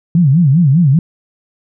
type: tone with vibrato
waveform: sine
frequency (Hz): 153.5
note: D#3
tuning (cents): -23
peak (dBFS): -6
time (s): 0.15-0.99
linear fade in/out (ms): 2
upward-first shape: sine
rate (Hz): 5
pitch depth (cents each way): 270
effects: none